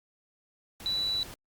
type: tone in noise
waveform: sine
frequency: 3951 Hz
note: B7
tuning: in tune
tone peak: -27 dBFS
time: 0.86-1.23 s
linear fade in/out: 0 ms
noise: pink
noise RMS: -45 dBFS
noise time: 0.8-1.34 s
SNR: +15 dB
effects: Opus 48 kbps